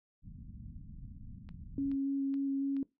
pink low-pass noise, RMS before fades -48 dBFS, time 0.22-1.97 s, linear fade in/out 50 ms, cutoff 240 Hz, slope 48 dB/octave
click train, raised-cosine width 0.3 ms, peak -40 dBFS, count 4, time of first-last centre 1.49-2.767 s, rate 2.35 Hz
sine tone with vibrato, 274.9 Hz, C#4, 14 cents flat, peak -30 dBFS, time 1.78-2.83 s, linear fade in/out 2 ms, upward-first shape square, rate 3.6 Hz, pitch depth 8 cents each way
effects noise-tail reverb RT60 0.2 s tail -20 dB re dry

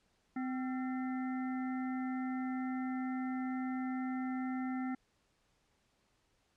harmonic tone with a mistuned harmonic, 257.3 Hz, C4, 29 cents flat, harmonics 1 / 3 / 5 / 7 / 8, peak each -35 / -45 / -49 / -52 / -53 dBFS, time 0.36-4.95 s, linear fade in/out 5 ms, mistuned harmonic 5, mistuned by +92 cents, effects pink hiss -75 dBFS RMS until 6.56 s + low-pass 8000 Hz 12 dB/octave

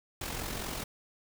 pink noise with amplitude modulation, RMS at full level -35 dBFS, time 0.21-0.84 s, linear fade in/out 5 ms, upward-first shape sine, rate 44.4 Hz, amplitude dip 50%, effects none

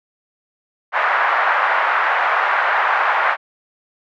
white band-pass noise, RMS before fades -17 dBFS, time 0.92-3.37 s, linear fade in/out 50 ms, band 700 to 1700 Hz, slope 24 dB/octave, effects none

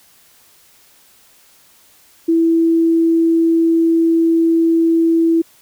sine tone, 330 Hz, E4, 2 cents sharp, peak -10 dBFS, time 2.28-5.42 s, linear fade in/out 10 ms, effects white hiss -50 dBFS RMS until 5.61 s

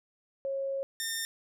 sine / 10% pulse tone pair in turn, 545 / 1814.7 Hz, C#5 / A#6, -29 / -47 cents, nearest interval octave + major sixth, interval 2082 cents, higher second, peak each -30 / -23 dBFS, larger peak second, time 0.45-0.83 / 1-1.25 s, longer first, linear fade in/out 0 ms, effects none

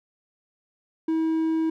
triangle tone, 321.6 Hz, E4, 43 cents flat, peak -19 dBFS, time 1.08-1.7 s, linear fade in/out 5 ms, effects none

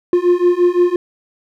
triangle beating tone pair, 350.6 / 356.4 Hz, F4 / F4, +7 / +35 cents, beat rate 5.8 Hz, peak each -12 / -11 dBFS, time 0.13-0.96 s, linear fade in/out 2 ms, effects none

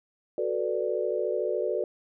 sine chord, B minor seventh, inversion second, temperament equal, 370 / 440 / 493.9 / 587.3 Hz, F#4 / A4 / B4 / D5, 0 / 0 / 0 / 0 cents, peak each -31 dBFS, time 0.38-1.84 s, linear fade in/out 2 ms, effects none

